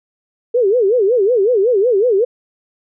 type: tone with vibrato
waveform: sine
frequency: 440 Hz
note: A4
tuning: in tune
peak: -10 dBFS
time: 0.54-2.25 s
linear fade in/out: 10 ms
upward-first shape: sine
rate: 5.4 Hz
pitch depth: 250 cents each way
effects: none